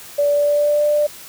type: tone with pitch glide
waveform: sine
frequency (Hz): 578 to 592.9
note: D5 to D5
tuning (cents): -28 to +16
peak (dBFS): -13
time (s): 0.18-1.07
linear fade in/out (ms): 10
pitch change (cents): +44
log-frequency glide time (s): 0.28-0.84
effects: white hiss -38 dBFS RMS until 1.28 s